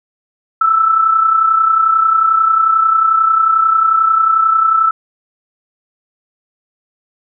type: tone with amplitude modulation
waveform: sine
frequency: 1318.5 Hz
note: E6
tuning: in tune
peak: -6 dBFS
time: 0.61-4.91 s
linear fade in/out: 5 ms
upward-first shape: sine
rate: 31.2 Hz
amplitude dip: 55%
effects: none